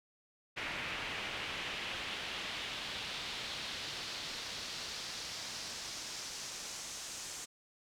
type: noise with band-pass filter sweep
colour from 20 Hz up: brown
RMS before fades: -42 dBFS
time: 0.56-7.46 s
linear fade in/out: 20 ms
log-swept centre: 2400 to 7000 Hz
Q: 1.8
effects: none